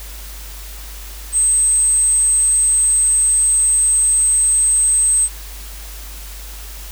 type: tone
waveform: sine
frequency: 8250 Hz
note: C9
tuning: 25 cents flat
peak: -11 dBFS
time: 1.32-5.29 s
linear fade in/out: 50 ms
effects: added 50 Hz sine -31 dBFS peak until 6.91 s + white hiss -36 dBFS RMS until 6.91 s